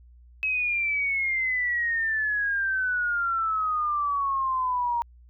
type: exponential sweep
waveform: sine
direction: down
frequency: 2570 to 937 Hz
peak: -23 dBFS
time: 0.43-5.02 s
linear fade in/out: 0 ms
effects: added 60 Hz sine -49 dBFS peak until 5.29 s